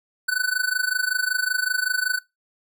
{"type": "tone with amplitude modulation", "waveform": "square", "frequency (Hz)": 1500, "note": "F#6", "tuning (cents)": 23, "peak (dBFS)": -18, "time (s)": [0.28, 2.19], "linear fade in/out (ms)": 10, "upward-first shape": "sine", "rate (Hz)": 25.3, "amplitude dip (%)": 85, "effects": ["noise-tail reverb RT60 0.2 s tail -22 dB re dry"]}